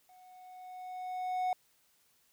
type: tone with level ramp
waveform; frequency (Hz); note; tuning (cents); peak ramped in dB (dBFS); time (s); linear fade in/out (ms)
triangle; 736; F#5; -9; -55 to -26; 0.09-1.53; 2
effects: white hiss -70 dBFS RMS until 2.32 s